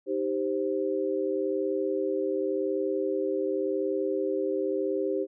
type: chord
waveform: sine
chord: C minor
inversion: first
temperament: equal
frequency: 311.1 / 392 / 523.3 Hz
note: Eb4 / G4 / C5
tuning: 0 / 0 / 0 cents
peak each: -32 / -28 / -31 dBFS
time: 0.06-5.27 s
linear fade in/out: 50 ms
effects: none